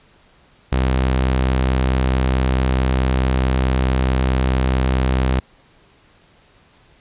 sawtooth tone, 64.6 Hz, C2, 21 cents flat, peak -11 dBFS, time 0.72-5.4 s, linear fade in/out 5 ms, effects pink hiss -53 dBFS RMS until 7 s + resampled to 8000 Hz

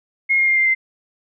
sine tone with pitch steps, 2152 / 2133 / 2115 / 2097 / 2079 Hz, C7 / C7 / C7 / C7 / C7, +48 / +33 / +18 / +3 / -12 cents, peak -13 dBFS, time 0.29-0.75 s, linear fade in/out 20 ms, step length 92 ms, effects none

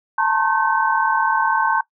sine tone cluster, 878 / 918 / 1074 / 1535 Hz, A5 / A#5 / C6 / G6, -4 / -27 / +45 / -37 cents, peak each -21 dBFS, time 0.18-1.81 s, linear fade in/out 5 ms, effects noise-tail reverb RT60 0.1 s tail -20 dB re dry

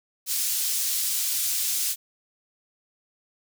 pink high-pass noise, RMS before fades -26 dBFS, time 0.26-1.96 s, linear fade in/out 50 ms, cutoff 5700 Hz, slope 12 dB/octave, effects none

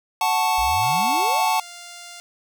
square chord, F# minor, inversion none, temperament equal, 740 / 880 / 1108.7 Hz, F#5 / A5 / C#6, 0 / 0 / 0 cents, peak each -24 / -21 / -27 dBFS, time 0.21-1.6 s, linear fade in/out 2 ms
sine exponential sweep, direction up, 51.4 to 888 Hz, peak -29 dBFS, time 0.58-1.49 s, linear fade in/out 5 ms
5% pulse tone, 698.5 Hz, F5, in tune, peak -26 dBFS, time 0.83-2.2 s, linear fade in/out 0 ms
effects none

